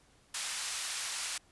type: band-pass noise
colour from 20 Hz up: white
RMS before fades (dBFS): -37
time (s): 0.34-1.38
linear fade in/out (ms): 5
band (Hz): 1100 to 10000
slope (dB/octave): 12
effects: pink hiss -65 dBFS RMS until 1.51 s + resampled to 24000 Hz